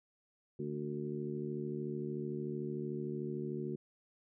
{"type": "harmonic tone with a mistuned harmonic", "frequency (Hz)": 73.42, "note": "D2", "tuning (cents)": 0, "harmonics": [2, 3, 4, 5, 6], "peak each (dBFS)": [-42, -42, -47, -40, -50], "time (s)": [0.59, 3.76], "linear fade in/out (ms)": 5, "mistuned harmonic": 6, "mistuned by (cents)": 37, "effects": []}